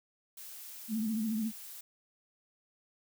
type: noise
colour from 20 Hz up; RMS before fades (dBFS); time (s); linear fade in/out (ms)
blue; -47; 0.37-1.81; 5
type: tone with vibrato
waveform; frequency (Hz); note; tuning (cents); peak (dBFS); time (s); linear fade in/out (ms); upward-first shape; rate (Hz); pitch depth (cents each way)
sine; 220; A3; 0; -30; 0.88-1.52; 50; triangle; 14; 83
effects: none